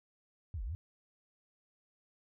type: linear two-way sweep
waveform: sine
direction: down then up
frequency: 98.2 to 39.62 to 98.2 Hz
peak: -36 dBFS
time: 0.54-0.75 s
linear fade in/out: 0 ms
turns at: 0.63 s
effects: none